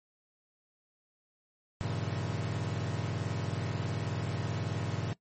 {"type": "chord", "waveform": "40% pulse", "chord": "G diminished seventh", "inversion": "none", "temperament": "equal with one note detuned", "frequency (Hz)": [98, 116.54, 138.59, 161.24], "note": ["G2", "Bb2", "Db3", "Fb3"], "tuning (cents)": [0, 0, 0, -38], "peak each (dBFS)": [-36, -36, -38, -38], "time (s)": [1.81, 5.13], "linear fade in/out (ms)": 0, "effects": ["noise-tail reverb RT60 0.1 s tail -19 dB re dry", "MP3 32 kbps"]}